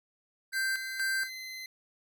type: tone with tremolo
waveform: square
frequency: 1568 Hz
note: G6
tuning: in tune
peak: -29 dBFS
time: 0.52-1.3 s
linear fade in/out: 50 ms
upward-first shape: square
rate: 2.1 Hz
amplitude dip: 65%
type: tone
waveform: 25% pulse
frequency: 2053 Hz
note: C7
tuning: 33 cents flat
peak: -36 dBFS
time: 0.53-1.66 s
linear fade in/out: 2 ms
effects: none